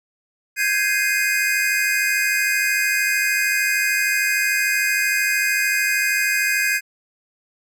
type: chord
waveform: square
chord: Ab major seventh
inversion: third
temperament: equal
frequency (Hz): 1568 / 1661.2 / 2093 / 2489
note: G6 / Ab6 / C7 / Eb7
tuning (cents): 0 / 0 / 0 / 0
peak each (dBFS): -26 / -23 / -25 / -23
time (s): 0.56-6.81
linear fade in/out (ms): 50
effects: none